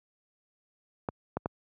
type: clicks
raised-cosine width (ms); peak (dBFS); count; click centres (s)
1; -16; 3; 1.088 / 1.37 / 1.459
effects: high-pass 80 Hz 12 dB/octave